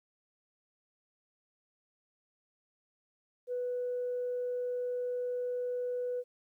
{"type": "tone", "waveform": "sine", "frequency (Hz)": 493.9, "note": "B4", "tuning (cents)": 0, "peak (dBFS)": -31, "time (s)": [3.47, 6.24], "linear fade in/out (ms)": 50, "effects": ["tanh soft clip ceiling -27 dBFS", "12-bit"]}